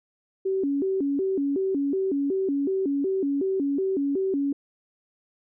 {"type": "tone with vibrato", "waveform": "sine", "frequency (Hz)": 328, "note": "E4", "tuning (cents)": -9, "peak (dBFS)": -22, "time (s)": [0.45, 4.53], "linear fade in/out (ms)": 10, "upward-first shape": "square", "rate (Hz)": 2.7, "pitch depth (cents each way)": 270, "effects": []}